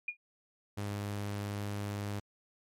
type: tone with exponential decay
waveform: sine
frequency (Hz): 2432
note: D#7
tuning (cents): -40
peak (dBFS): -29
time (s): 0.08-0.17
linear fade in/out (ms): 5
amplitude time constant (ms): 18
type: tone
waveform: sawtooth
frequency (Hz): 102.1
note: G#2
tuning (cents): -29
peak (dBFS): -31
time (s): 0.77-2.2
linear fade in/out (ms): 10
effects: MP3 64 kbps